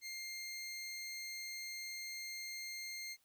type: tone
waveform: 20% pulse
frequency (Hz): 2113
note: C7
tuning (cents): +16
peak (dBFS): -38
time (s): 0.01-3.17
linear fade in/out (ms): 50
effects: white hiss -75 dBFS RMS until 3.24 s